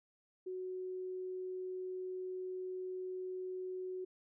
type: tone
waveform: sine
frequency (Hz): 370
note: F#4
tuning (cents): 0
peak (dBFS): -39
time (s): 0.46-4.05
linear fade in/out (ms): 10
effects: none